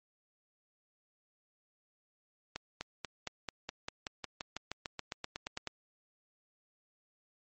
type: accelerating click train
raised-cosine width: 0.2 ms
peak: -20 dBFS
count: 20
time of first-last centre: 2.56-5.673 s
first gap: 250 ms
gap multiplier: 0.95
effects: MP3 32 kbps